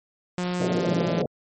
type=tone with pitch glide; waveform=sawtooth; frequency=179.1 to 169.73 Hz; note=F3 to F3; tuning=+44 to -49 cents; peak=-21 dBFS; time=0.38-1.22 s; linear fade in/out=0 ms; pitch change=-93 cents; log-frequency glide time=0.69-1.07 s
type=band-pass noise; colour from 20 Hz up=white; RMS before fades=-26 dBFS; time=0.6-1.26 s; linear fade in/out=2 ms; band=110 to 620 Hz; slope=48 dB/octave
effects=MP3 32 kbps